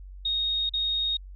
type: tone with dropouts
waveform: sine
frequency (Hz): 3729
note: A#7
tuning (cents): 0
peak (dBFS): -24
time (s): 0.25-1.17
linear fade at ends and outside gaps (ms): 5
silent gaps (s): 0.694-0.736
effects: added 47 Hz sine -40 dBFS peak until 1.35 s